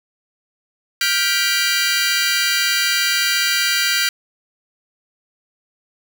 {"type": "chord", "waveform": "20% pulse", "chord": "G dominant seventh", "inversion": "third", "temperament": "just", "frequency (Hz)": [1411.2, 1568, 1960, 2352], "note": ["F6", "G6", "B6", "D7"], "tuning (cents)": [18, 0, -14, 2], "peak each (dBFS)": -17, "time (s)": [1.01, 4.09], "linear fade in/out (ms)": 2, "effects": []}